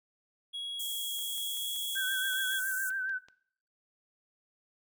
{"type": "tone with pitch glide", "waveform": "triangle", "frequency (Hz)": [3322, 3343], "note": ["G#7", "G#7"], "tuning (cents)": [0, 11], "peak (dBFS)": -34, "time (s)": [0.53, 2.6], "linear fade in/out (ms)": 20, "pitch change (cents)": 11, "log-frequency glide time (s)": [1.15, 1.65]}
{"type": "high-pass noise", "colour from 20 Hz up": "pink", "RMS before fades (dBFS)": -39, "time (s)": [0.79, 2.9], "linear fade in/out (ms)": 10, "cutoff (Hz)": 6900, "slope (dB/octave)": 48}
{"type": "click train", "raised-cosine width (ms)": 0.2, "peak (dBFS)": -37, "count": 12, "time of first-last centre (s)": [1.19, 3.285], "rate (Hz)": 5.25}
{"type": "tone with vibrato", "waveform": "sine", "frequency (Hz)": 1544, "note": "G6", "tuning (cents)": -27, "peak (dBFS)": -31, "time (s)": [1.95, 3.19], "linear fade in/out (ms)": 20, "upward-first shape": "triangle", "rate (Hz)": 7.2, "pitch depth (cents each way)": 59}
{"effects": ["noise-tail reverb RT60 0.6 s tail -20 dB re dry"]}